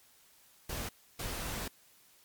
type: noise bursts at uneven times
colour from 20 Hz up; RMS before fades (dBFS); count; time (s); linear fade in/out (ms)
pink; -38; 2; 0.69-0.89 / 1.19-1.68; 5
effects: white hiss -63 dBFS RMS until 2.24 s + MP3 96 kbps